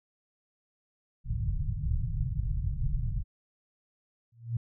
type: low-pass noise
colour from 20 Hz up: pink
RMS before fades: -30 dBFS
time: 1.24-3.24 s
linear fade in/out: 50 ms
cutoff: 150 Hz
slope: 48 dB/octave
type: tone with exponential growth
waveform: sine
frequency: 116.54 Hz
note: A#2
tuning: in tune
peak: -24 dBFS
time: 4.32-4.57 s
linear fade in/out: 5 ms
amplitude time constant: 54 ms
effects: none